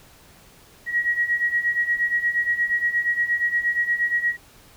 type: beating tone pair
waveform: sine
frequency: 1900 / 1908.5 Hz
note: A#6 / A#6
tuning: +33 / +40 cents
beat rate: 8.5 Hz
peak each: -25 / -21 dBFS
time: 0.86-4.37 s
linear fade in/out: 50 ms
effects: pink hiss -51 dBFS RMS until 4.76 s